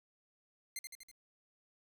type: tone with echo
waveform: 10% pulse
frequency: 2093 Hz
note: C7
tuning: in tune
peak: -30 dBFS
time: 0.76-0.79 s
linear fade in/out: 2 ms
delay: 81 ms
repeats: 4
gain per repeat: -4 dB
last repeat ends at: 1.114 s
effects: 11-bit